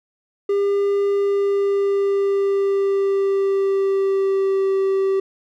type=tone with pitch glide; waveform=triangle; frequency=401.1 to 387.2 Hz; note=G4 to G4; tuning=+40 to -21 cents; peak=-14 dBFS; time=0.49-5.2 s; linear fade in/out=5 ms; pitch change=-61 cents; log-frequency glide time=1.09-4.75 s; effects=none